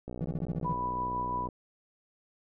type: click train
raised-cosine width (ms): 2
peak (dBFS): -26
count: 88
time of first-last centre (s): 0.08-1.488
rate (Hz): 61.8
type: tone bursts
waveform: triangle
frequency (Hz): 162.4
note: E3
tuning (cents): -26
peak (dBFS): -27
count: 8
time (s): 0.21-0.729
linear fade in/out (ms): 5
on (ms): 36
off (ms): 33
type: tone with tremolo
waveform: sine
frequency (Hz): 987.8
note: B5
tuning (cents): 0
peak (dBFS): -29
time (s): 0.64-1.48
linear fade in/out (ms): 20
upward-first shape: triangle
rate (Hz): 5.9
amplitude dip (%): 30
effects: none